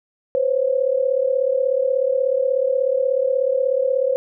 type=tone pair together; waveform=sine; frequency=507 / 543.5 Hz; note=B4 / C#5; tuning=+45 / -34 cents; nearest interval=minor second; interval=121 cents; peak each=-19 dBFS; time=0.35-4.16 s; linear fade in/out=0 ms; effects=none